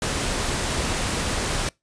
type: noise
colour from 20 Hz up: pink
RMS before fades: -25 dBFS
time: 0.02-1.69 s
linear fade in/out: 2 ms
effects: noise-tail reverb RT60 0.2 s tail -25 dB re dry + resampled to 22050 Hz